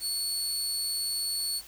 25% pulse tone, 4419 Hz, C#8, 6 cents flat, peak -24 dBFS, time 0-1.62 s, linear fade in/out 50 ms, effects added 50 Hz sine -59 dBFS peak until 1.67 s + white hiss -50 dBFS RMS until 1.67 s

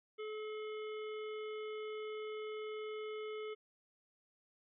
harmonic tone, 429.7 Hz, A4, 41 cents flat, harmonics 1 / 3 / 5 / 7 / 8, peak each -41 / -52 / -53 / -57 / -63 dBFS, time 0.18-3.55 s, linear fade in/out 20 ms, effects none

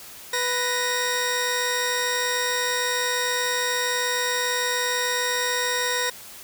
15% pulse tone pair together, 493.9 / 1866.7 Hz, B4 / A#6, 0 / +2 cents, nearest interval octave + major seventh, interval 2302 cents, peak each -19 dBFS, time 0.33-6.1 s, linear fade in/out 5 ms, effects white hiss -42 dBFS RMS until 6.43 s

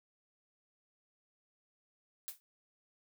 blue noise with exponential decay, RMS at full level -38 dBFS, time 2.28-2.4 s, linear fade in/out 0 ms, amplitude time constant 26 ms, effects none

